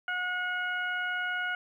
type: harmonic tone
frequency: 725 Hz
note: F#5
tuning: 35 cents flat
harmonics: 1 / 2 / 3 / 4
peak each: -39 / -30 / -40 / -41 dBFS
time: 0.08-1.55 s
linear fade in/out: 2 ms
effects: 11-bit